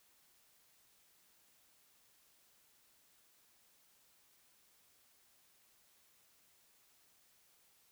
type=silence; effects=white hiss -70 dBFS RMS until 7.91 s